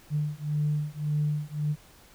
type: beating tone pair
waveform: sine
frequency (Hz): 148.6 / 150.4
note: D3 / D3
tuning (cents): +21 / +42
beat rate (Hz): 1.8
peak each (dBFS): -28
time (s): 0.1-1.76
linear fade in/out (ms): 50
effects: tanh soft clip ceiling -18 dBFS + pink hiss -55 dBFS RMS until 2.14 s